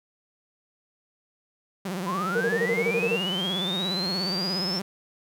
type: tone with vibrato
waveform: sawtooth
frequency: 185 Hz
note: F#3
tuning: in tune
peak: -25 dBFS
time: 1.85-4.82 s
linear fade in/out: 5 ms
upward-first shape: triangle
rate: 17 Hz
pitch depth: 170 cents each way
type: linear sweep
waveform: sine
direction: up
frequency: 977 to 5400 Hz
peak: -27 dBFS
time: 2.06-4.8 s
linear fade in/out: 20 ms
type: tone bursts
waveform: sine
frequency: 466.2 Hz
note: A#4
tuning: in tune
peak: -22 dBFS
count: 10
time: 2.35-3.165 s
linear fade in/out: 10 ms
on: 59 ms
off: 25 ms
effects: none